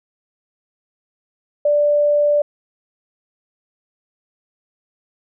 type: tone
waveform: sine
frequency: 587.3 Hz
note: D5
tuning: in tune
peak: -12 dBFS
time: 1.65-2.42 s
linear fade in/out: 5 ms
effects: none